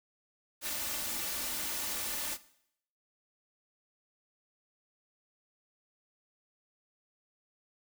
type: noise with comb filter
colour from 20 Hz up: white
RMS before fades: -36 dBFS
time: 0.61-2.38 s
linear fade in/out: 50 ms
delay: 3.4 ms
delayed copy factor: +0.55
effects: noise-tail reverb RT60 0.7 s tail -17 dB re dry